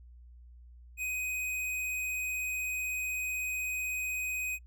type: tone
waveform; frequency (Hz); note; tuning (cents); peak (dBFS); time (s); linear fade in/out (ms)
square; 2506; D#7; +12; -33; 0.97-4.59; 50
effects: noise-tail reverb RT60 0.1 s tail -26 dB re dry + added 60 Hz sine -50 dBFS peak until 4.66 s